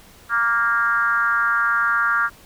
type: tone with frequency modulation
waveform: sine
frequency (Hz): 1396.9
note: F6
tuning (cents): 0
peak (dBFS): -16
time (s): 0.29-2.3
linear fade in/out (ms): 50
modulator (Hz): 232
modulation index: 1.1
effects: pink hiss -48 dBFS RMS until 2.45 s